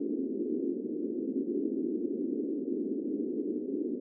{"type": "band-pass noise", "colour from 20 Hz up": "pink", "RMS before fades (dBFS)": -33, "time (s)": [0, 4], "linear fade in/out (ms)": 5, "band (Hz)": [240, 400], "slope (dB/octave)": 48, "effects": []}